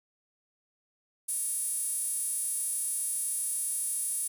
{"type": "tone with high-pass filter", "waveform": "sawtooth", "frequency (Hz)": 466.2, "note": "A#4", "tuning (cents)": 0, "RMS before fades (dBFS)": -32, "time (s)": [1.28, 4.28], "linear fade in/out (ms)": 10, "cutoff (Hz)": 9900, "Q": 7.8, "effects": []}